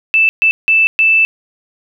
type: tone bursts at uneven times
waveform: sine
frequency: 2642 Hz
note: E7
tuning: 3 cents sharp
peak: -7 dBFS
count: 4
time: 0.14-0.29 / 0.42-0.51 / 0.68-0.87 / 0.99-1.25 s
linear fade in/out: 0 ms
effects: 8-bit